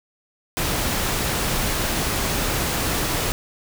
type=noise; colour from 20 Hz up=pink; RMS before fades=-23 dBFS; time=0.57-3.32 s; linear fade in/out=0 ms; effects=none